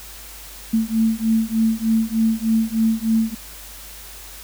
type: beating tone pair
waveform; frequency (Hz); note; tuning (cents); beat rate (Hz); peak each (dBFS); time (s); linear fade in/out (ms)
sine; 221.6 / 224.9; A3 / A3; +13 / +38; 3.3; -19; 0.73-3.35; 10
effects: added 50 Hz sine -42 dBFS peak until 4.43 s + white hiss -39 dBFS RMS until 4.43 s